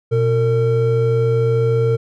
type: tone pair together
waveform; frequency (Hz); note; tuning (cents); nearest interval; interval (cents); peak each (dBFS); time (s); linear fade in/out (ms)
triangle; 120.7 / 455.7; B2 / A#4; -39 / -39; octave + major seventh; 2300; -14; 0.11-1.97; 20
effects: none